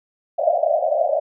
pink band-pass noise, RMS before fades -19 dBFS, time 0.38-1.2 s, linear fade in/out 10 ms, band 570 to 710 Hz, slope 96 dB/octave, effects none

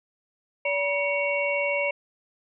sine tone cluster, 573 / 965 / 2237 / 2740 Hz, D5 / B5 / C#7 / F7, -43 / -40 / +15 / -34 cents, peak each -26 / -34 / -27 / -31 dBFS, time 0.65-1.91 s, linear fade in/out 5 ms, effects none

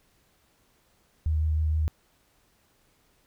sine tone with vibrato, 77.8 Hz, D#2, in tune, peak -22 dBFS, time 1.26-1.88 s, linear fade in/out 0 ms, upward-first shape triangle, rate 6.4 Hz, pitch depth 18 cents each way, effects pink hiss -66 dBFS RMS until 3.26 s

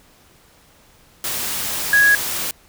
sine tone in noise, 1661.2 Hz, G#6, in tune, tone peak -10 dBFS, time 1.93-2.15 s, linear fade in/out 2 ms, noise white, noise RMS -24 dBFS, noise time 1.24-2.51 s, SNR +11 dB, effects pink hiss -52 dBFS RMS until 2.68 s

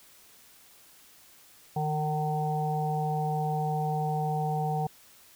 harmonic tone with a mistuned harmonic, 152.1 Hz, D#3, 39 cents flat, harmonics 1 / 3 / 5 / 6, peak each -29 / -36 / -30 / -41 dBFS, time 1.76-4.87 s, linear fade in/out 5 ms, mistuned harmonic 1, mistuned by +20 cents, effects white hiss -56 dBFS RMS until 5.35 s

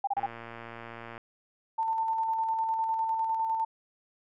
sine tone bursts, 800 Hz, G5, 35 cents sharp, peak -25 dBFS, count 4, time 0.04-0.262 s, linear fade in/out 5 ms, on 33 ms, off 30 ms
click train, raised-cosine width 0.5 ms, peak -27 dBFS, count 118, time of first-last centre 0.17-1.179 s, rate 116 Hz
sine tone with tremolo, 895 Hz, A5, 29 cents sharp, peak -25 dBFS, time 1.78-3.65 s, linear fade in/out 10 ms, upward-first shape square, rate 9.9 Hz, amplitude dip 30%
effects none

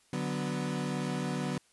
35% pulse chord, B minor, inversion first, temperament equal, 146.83 / 185 / 246.9 Hz, D3 / F#3 / B3, 0 / 0 / 0 cents, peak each -34 dBFS, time 0.13-1.58 s, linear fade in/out 2 ms, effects white hiss -66 dBFS RMS until 1.72 s + resampled to 24000 Hz

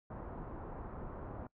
pink low-pass noise, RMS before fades -45 dBFS, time 0.1-1.47 s, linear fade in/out 5 ms, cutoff 1200 Hz, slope 24 dB/octave, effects noise-tail reverb RT60 0.1 s tail -22 dB re dry

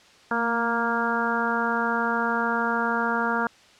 harmonic tone with a mistuned harmonic, 233.4 Hz, A#3, 2 cents sharp, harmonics 1 / 2 / 3 / 4 / 5 / 6 / 7, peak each -29 / -31 / -32 / -28 / -32 / -27 / -32 dBFS, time 0.31-3.47 s, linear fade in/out 2 ms, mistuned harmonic 1, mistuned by -32 cents, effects white hiss -53 dBFS RMS until 3.79 s + low-pass 5000 Hz 12 dB/octave

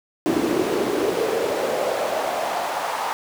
brown noise with high-pass filter sweep, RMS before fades -23 dBFS, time 0.26-3.13 s, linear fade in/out 0 ms, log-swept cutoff 300 to 900 Hz, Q 3.2, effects none

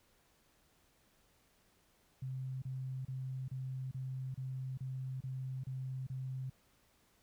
sine tone bursts, 130.81 Hz, C3, in tune, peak -38 dBFS, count 10, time 2.22-6.499 s, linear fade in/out 5 ms, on 400 ms, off 31 ms, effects pink hiss -71 dBFS RMS until 7.22 s

